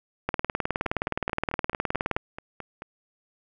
two click trains, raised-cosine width 0.5 ms, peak -10 / -21 dBFS, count 37 / 10, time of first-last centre 0.29-2.165 / 0.86-2.821 s, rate 19.2 / 4.59 Hz, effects none

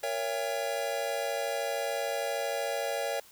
square chord, A# diminished seventh, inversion none, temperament just, 466.2 / 559.4 / 671.3 / 805.5 Hz, A#4 / C#5 / E5 / G5, 0 / +16 / +31 / +47 cents, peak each -38 / -34 / -37 / -38 dBFS, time 0.03-3.2 s, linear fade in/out 5 ms, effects white hiss -56 dBFS RMS until 3.31 s

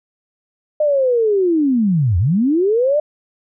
sine linear two-way sweep, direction down then up, 614 to 80.4 to 614 Hz, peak -12 dBFS, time 0.8-3 s, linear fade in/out 5 ms, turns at 2.18 s, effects none

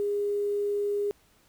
sine tone with quantisation, 408.9 Hz, G#4, 27 cents flat, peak -25 dBFS, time 0-1.11 s, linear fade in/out 0 ms, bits 9, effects pink hiss -63 dBFS RMS until 1.48 s

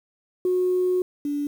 sine tone pair in turn, 364.8 / 289.5 Hz, F#4 / D4, -24 / -25 cents, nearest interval major third, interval 401 cents, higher first, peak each -18 / -23 dBFS, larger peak first, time 0.45-1.02 / 1.25-1.47 s, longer first, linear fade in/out 2 ms, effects tanh soft clip ceiling -14 dBFS + 8-bit

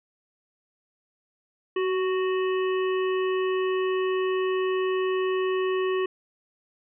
harmonic tone with a mistuned harmonic, 370 Hz, F#4, in tune, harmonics 1 / 3 / 5 / 7 / 8, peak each -23 / -33 / -37 / -40 / -41 dBFS, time 1.76-6.06 s, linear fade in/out 5 ms, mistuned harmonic 1, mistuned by +24 cents, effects none

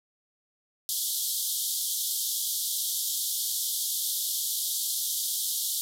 white band-pass noise, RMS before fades -30 dBFS, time 0.89-5.81 s, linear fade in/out 0 ms, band 3200 to 15000 Hz, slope 96 dB/octave, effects none

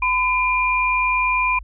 sine tone pair together, 1009.1 / 2400 Hz, B5 / D7, +37 / +37 cents, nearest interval octave + minor third, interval 1500 cents, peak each -19 dBFS, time 0.02-1.59 s, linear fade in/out 5 ms, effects added 50 Hz sine -34 dBFS peak until 1.63 s

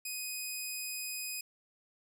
10% pulse tone, 2500 Hz, D#7, 8 cents sharp, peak -28 dBFS, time 0.05-1.41 s, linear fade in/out 5 ms, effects none

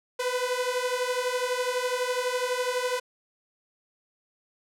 sawtooth beating tone pair, 493.9 / 505.9 Hz, B4 / B4, 0 / +42 cents, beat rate 12 Hz, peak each -25 dBFS, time 0.19-3 s, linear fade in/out 10 ms, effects low-pass 11000 Hz 12 dB/octave

